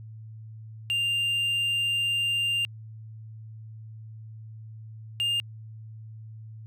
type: tone pair in turn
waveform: triangle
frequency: 2794 / 2810 Hz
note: F7 / F7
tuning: 0 / +10 cents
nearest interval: unison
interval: 10 cents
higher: second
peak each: -22 / -22 dBFS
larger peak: neither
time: 0.9-2.65 / 5.2-5.4 s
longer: first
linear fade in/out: 0 ms
effects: added 110 Hz sine -40 dBFS peak until 6.66 s